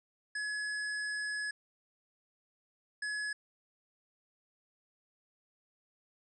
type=tone bursts at uneven times; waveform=square; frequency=1694 Hz; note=G#6; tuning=34 cents sharp; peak=-35 dBFS; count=2; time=0.35-1.51 / 3.02-3.33 s; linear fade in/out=5 ms; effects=resampled to 22050 Hz